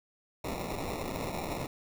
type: noise with sample-and-hold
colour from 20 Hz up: white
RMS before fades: -36 dBFS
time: 0.44-1.67 s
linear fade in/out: 5 ms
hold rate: 1575 Hz
effects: none